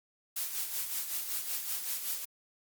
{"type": "noise with tremolo", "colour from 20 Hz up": "blue", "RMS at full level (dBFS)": -33, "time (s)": [0.36, 2.25], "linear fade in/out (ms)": 5, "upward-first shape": "sine", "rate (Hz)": 5.3, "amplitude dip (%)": 55, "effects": ["Opus 48 kbps"]}